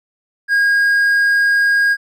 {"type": "tone", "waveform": "triangle", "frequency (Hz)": 1631, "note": "G#6", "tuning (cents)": -32, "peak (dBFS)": -9, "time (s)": [0.48, 1.97], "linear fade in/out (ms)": 50, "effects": []}